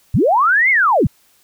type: linear two-way sweep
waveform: sine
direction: up then down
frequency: 68 to 2198 to 68 Hz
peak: -10 dBFS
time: 0.14-1.07 s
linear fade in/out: 5 ms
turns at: 0.7 s
effects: white hiss -55 dBFS RMS until 1.43 s